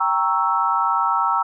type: chord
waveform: sine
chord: G diminished seventh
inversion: none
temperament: equal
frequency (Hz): 784 / 932.3 / 1108.7 / 1318.5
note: G5 / Bb5 / Db6 / Fb6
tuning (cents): 0 / 0 / 0 / 0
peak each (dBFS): -25 / -21 / -25 / -20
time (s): 0-1.43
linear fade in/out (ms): 10
effects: none